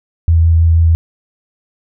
sine tone with vibrato, 82.5 Hz, E2, 2 cents sharp, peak -6 dBFS, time 0.28-0.95 s, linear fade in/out 0 ms, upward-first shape triangle, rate 6.2 Hz, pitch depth 16 cents each way, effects none

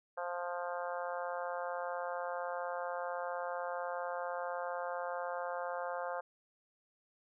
harmonic tone, 175.7 Hz, F3, 11 cents sharp, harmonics 3 / 4 / 5 / 6 / 7 / 8 / 9, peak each -40 / -42 / -44 / -46 / -47 / -48 / -49 dBFS, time 0.17-6.21 s, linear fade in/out 10 ms, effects none

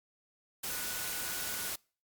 sine tone in noise, 1471 Hz, F#6, 11 cents flat, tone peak -46 dBFS, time 0.69-1.7 s, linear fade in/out 10 ms, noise white, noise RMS -37 dBFS, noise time 0.63-1.76 s, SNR -12 dB, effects noise-tail reverb RT60 0.4 s tail -26 dB re dry + Opus 48 kbps

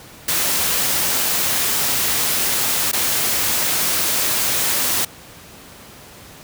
white noise with dropouts, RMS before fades -19 dBFS, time 0.28-5.05 s, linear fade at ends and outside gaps 5 ms, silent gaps 2.916-2.93 s, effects pink hiss -41 dBFS RMS until 6.43 s + high-pass 60 Hz 12 dB/octave

